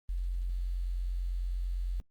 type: tone with quantisation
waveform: sine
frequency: 44.47 Hz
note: F1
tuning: 32 cents sharp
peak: -30 dBFS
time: 0.09-2 s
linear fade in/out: 0 ms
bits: 10
effects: Opus 24 kbps